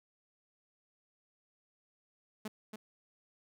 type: tone with echo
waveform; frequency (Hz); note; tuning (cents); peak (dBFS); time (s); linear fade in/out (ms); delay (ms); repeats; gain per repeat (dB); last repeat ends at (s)
sawtooth; 215; A3; -40; -34; 2.45-2.48; 5; 280; 1; -5; 2.76
effects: none